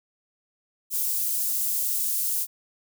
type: high-pass noise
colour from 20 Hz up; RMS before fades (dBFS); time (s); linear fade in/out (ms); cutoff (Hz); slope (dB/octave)
white; -26; 0.9-2.47; 50; 9100; 12
effects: none